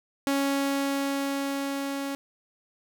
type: tone with level ramp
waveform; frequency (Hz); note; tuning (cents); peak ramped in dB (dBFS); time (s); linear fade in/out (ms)
sawtooth; 277.2; C#4; 0; -19 to -26; 0.27-2.15; 0
effects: none